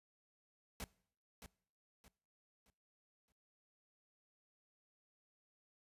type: noise with echo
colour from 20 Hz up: pink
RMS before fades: -45 dBFS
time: 0.8-0.84 s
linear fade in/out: 0 ms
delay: 620 ms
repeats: 4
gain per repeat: -9 dB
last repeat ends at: 3.32 s
effects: noise-tail reverb RT60 0.6 s tail -22 dB re dry + resampled to 32000 Hz